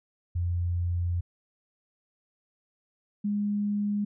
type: tone pair in turn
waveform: sine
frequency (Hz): 87.31 / 205.7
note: F2 / G#3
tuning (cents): 0 / -16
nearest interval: octave + minor third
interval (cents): 1484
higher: second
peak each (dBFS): -25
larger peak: neither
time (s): 0.35-1.21 / 3.24-4.05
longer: first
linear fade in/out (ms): 10
effects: none